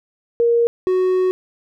sine / triangle tone pair in turn, 469.2 / 370 Hz, A#4 / F#4, +11 / 0 cents, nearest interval major third, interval 411 cents, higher first, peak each -12 dBFS, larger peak neither, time 0.4-0.67 / 0.87-1.31 s, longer second, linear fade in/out 0 ms, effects none

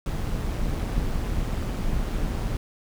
brown noise with amplitude modulation, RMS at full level -24 dBFS, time 0.06-2.57 s, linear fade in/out 2 ms, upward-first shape sine, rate 186 Hz, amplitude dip 50%, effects none

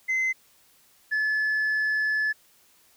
sine tone pair in turn, 2058 / 1725.1 Hz, C7 / A6, -29 / -35 cents, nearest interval minor third, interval 306 cents, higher first, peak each -20 dBFS, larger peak neither, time 0.08-0.33 / 1.11-2.33 s, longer second, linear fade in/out 20 ms, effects tanh soft clip ceiling -21 dBFS + white hiss -60 dBFS RMS until 2.96 s

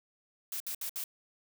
blue noise bursts, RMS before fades -37 dBFS, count 4, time 0.52-1.04 s, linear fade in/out 2 ms, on 82 ms, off 64 ms, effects none

